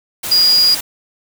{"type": "tone in noise", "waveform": "sine", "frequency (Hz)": 4863, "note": "D#8", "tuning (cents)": -40, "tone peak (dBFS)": -8, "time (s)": [0.31, 0.75], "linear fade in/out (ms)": 10, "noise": "white", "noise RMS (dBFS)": -23, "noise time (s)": [0.23, 0.81], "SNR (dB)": 12, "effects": []}